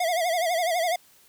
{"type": "tone with vibrato", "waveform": "square", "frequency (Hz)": 685, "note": "F5", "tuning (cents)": -34, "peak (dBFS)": -23, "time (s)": [0, 0.96], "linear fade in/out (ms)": 5, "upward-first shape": "sine", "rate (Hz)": 12, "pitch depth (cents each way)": 110, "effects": ["white hiss -57 dBFS RMS until 1.28 s"]}